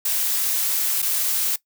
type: noise with dropouts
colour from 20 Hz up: blue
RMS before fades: -22 dBFS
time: 0.05-1.56 s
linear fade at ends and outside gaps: 5 ms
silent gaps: 1.02-1.025 s
effects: noise-tail reverb RT60 0.1 s tail -19 dB re dry